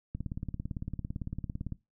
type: click train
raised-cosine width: 5 ms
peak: -23 dBFS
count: 29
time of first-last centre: 0.15-1.723 s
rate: 17.8 Hz
effects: noise-tail reverb RT60 0.2 s tail -19 dB re dry